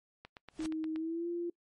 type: click train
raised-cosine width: 0.3 ms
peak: -31 dBFS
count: 7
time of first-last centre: 0.25-0.96 s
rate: 8.45 Hz
type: noise with exponential growth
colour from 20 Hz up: pink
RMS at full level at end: -41 dBFS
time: 0.48-0.66 s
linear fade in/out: 0 ms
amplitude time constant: 38 ms
type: tone with pitch glide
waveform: sine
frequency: 316.1 to 344.7 Hz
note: D#4 to F4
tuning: +27 to -23 cents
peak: -33 dBFS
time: 0.59-1.5 s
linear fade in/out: 5 ms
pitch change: +150 cents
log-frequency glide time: 0.96-1.28 s
effects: noise-tail reverb RT60 0.1 s tail -24 dB re dry + MP3 48 kbps